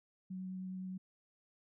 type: tone with vibrato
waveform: sine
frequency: 186.3 Hz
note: F#3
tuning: 12 cents sharp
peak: -40 dBFS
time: 0.3-0.98 s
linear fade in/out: 10 ms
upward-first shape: triangle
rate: 9.7 Hz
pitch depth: 10 cents each way
effects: none